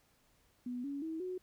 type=tone with pitch steps; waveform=sine; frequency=246.4 / 281.4 / 321.4 / 367.1 Hz; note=B3 / C#4 / E4 / F#4; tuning=-4 / +26 / -44 / -14 cents; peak=-37 dBFS; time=0.66-1.38 s; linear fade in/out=5 ms; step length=180 ms; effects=pink hiss -71 dBFS RMS until 1.42 s